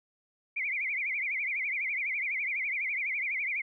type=tone with vibrato; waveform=sine; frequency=2217 Hz; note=C#7; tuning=in tune; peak=-29 dBFS; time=0.56-3.62 s; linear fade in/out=10 ms; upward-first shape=triangle; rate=12 Hz; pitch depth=190 cents each way; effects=none